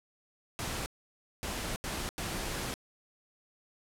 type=noise bursts at uneven times; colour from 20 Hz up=pink; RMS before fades=-36 dBFS; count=4; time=0.59-0.86 / 1.43-1.76 / 1.84-2.09 / 2.18-2.74 s; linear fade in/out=0 ms; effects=low-pass 12000 Hz 12 dB/octave